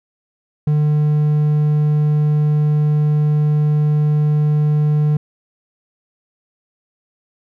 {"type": "tone", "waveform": "triangle", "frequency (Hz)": 150, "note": "D3", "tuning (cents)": 37, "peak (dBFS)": -10, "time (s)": [0.67, 5.17], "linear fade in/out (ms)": 5, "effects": []}